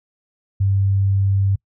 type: tone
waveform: sine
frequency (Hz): 98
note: G2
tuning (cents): 0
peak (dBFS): -14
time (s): 0.6-1.56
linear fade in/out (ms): 10
effects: noise-tail reverb RT60 0.1 s tail -25 dB re dry